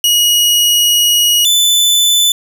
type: tone pair in turn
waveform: sawtooth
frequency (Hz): 2900 / 3507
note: F#7 / A7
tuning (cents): -35 / -6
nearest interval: minor third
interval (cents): 329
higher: second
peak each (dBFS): -5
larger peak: neither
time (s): 0.04-1.45 / 1.45-2.32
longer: first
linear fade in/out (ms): 2
effects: none

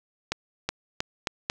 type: accelerating click train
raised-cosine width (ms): 0.2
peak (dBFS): -9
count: 5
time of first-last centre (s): 0.32-1.499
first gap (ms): 370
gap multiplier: 0.85
effects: none

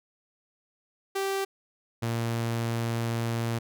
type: tone pair in turn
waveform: sawtooth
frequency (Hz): 390.1 / 115.98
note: G4 / A#2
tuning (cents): -8 / -8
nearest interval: octave + major sixth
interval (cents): 2100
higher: first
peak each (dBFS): -23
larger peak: neither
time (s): 1.15-1.45 / 2.02-3.59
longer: second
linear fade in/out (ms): 10
effects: none

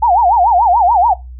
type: tone with vibrato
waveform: sine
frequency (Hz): 819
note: G#5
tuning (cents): -24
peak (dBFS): -7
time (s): 0.02-1.14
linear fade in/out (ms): 10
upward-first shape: sine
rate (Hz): 6.9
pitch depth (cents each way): 280
effects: noise-tail reverb RT60 0.2 s tail -18 dB re dry + added 62 Hz sine -28 dBFS peak until 1.39 s

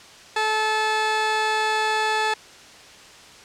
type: tone pair together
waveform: 15% pulse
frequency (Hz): 433.6 / 867.2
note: A4 / A5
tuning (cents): -25 / -25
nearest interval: octave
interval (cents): 1200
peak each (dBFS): -18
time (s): 0.36-2.34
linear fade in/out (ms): 5
effects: white hiss -45 dBFS RMS until 3.44 s + low-pass 6000 Hz 12 dB/octave

